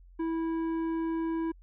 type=tone with tanh clipping; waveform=sine; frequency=327.3 Hz; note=E4; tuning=12 cents flat; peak=-30 dBFS; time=0.19-1.52 s; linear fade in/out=10 ms; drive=10 dB; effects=added 44 Hz sine -51 dBFS peak until 1.62 s